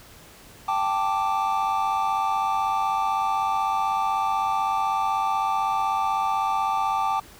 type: chord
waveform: triangle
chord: G suspended second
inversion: none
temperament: equal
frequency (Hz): 784 / 880 / 1174.7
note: G5 / A5 / D6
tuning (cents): 0 / 0 / 0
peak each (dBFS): -24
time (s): 0.68-7.2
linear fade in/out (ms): 5
effects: pink hiss -48 dBFS RMS until 7.39 s